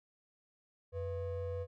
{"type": "ring-modulated tone", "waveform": "triangle", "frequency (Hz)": 291.4, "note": "D4", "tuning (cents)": -13, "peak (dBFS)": -31, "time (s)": [0.92, 1.67], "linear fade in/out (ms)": 50, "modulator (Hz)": 202, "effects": []}